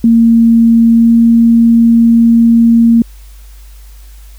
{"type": "tone with pitch glide", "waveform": "sine", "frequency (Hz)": [230, 231.3], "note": ["A#3", "A#3"], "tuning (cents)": [-23, -13], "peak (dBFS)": -3, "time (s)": [0.04, 3.02], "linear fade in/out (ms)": 2, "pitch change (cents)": 10, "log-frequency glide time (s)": [0.93, 1.12], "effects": ["added 50 Hz sine -31 dBFS peak until 4.38 s", "white hiss -45 dBFS RMS until 4.38 s"]}